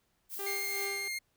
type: noise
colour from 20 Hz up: violet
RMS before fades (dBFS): -40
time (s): 0.29-0.89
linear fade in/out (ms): 50
type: tone with tremolo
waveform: sawtooth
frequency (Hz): 397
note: G4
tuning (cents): +22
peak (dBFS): -33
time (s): 0.39-1.08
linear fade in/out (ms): 2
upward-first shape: sine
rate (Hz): 2.7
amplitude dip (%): 65
type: tone with vibrato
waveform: sawtooth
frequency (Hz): 2122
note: C7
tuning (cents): +24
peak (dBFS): -31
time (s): 0.46-1.19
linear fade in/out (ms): 10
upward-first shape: triangle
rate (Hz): 13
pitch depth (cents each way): 8
effects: pink hiss -75 dBFS RMS until 1.36 s